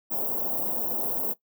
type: band-stop noise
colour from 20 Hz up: white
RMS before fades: -28 dBFS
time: 0.1-1.34 s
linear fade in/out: 20 ms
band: 770 to 16000 Hz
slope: 24 dB/octave
effects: noise-tail reverb RT60 0.1 s tail -17 dB re dry + high-pass 200 Hz 12 dB/octave